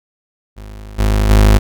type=tone with level steps; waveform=35% pulse; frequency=51.91 Hz; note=G#1; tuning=in tune; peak=-28 / -9 / -4 dBFS; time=0.56-1.59 s; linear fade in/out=20 ms; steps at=0.98 / 1.29 s; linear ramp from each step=20 ms; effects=none